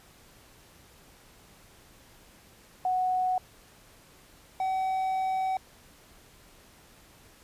sine / triangle tone pair in turn, 739 / 758 Hz, F#5 / F#5, -2 / +42 cents, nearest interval unison, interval 44 cents, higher second, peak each -24 dBFS, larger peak neither, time 2.85-3.38 / 4.6-5.57 s, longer second, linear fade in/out 2 ms, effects pink hiss -56 dBFS RMS until 7.43 s + resampled to 32000 Hz

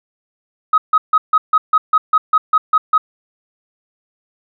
sine tone bursts, 1265 Hz, D#6, 28 cents sharp, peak -7 dBFS, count 12, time 0.73-2.98 s, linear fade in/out 5 ms, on 50 ms, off 150 ms, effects tanh soft clip ceiling -3 dBFS

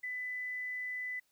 sine tone with quantisation, 1999 Hz, B6, 20 cents sharp, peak -36 dBFS, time 0.03-1.2 s, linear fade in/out 10 ms, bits 11, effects white hiss -75 dBFS RMS until 1.31 s

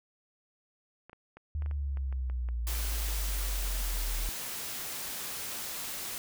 clicks, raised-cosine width 0.5 ms, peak -34 dBFS, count 11, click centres 1.096 / 1.131 / 1.37 / 1.622 / 1.661 / 1.712 / 1.972 / 2.126 / 2.299 / 2.488 / 3.083 s
sine exponential sweep, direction down, 75.4 to 38.74 Hz, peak -30 dBFS, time 1.55-4.29 s, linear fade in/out 0 ms
white noise, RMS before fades -38 dBFS, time 2.67-6.18 s, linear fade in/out 0 ms
effects none

